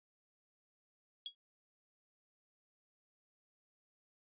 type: tone with exponential decay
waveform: sine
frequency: 3322 Hz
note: G#7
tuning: in tune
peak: -36 dBFS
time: 1.26-1.35 s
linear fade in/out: 1 ms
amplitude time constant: 18 ms
effects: resampled to 8000 Hz